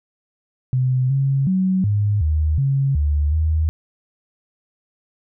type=tone with pitch steps; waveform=sine; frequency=128.3 / 136.5 / 187.6 / 103.2 / 77.3 / 136.9 / 73.7 / 78.8 Hz; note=C3 / C#3 / F#3 / G#2 / D#2 / C#3 / D2 / D#2; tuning=-34 / -26 / +24 / -10 / -11 / -21 / +7 / +23 cents; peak=-15 dBFS; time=0.73-3.69 s; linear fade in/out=0 ms; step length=370 ms; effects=none